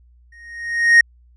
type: tone with exponential growth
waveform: triangle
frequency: 1864.7 Hz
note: A#6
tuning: in tune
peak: -3 dBFS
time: 0.32-1.01 s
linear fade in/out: 5 ms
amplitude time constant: 150 ms
effects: added 60 Hz sine -48 dBFS peak until 1.36 s + resampled to 22050 Hz